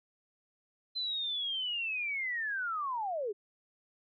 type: linear sweep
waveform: sine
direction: down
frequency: 4083 to 380.8 Hz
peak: -32 dBFS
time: 0.95-3.33 s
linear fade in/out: 20 ms
effects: none